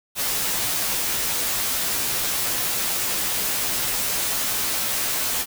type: noise with comb filter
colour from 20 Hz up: white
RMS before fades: -24 dBFS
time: 0.15-5.46 s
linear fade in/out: 50 ms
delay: 13 ms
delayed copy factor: -0.7
effects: none